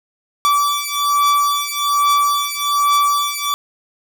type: beating tone pair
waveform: 45% pulse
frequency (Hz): 1156 / 1157.2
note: D6 / D6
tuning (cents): -28 / -26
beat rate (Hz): 1.2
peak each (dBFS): -17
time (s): 0.45-3.54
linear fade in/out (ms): 0
effects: none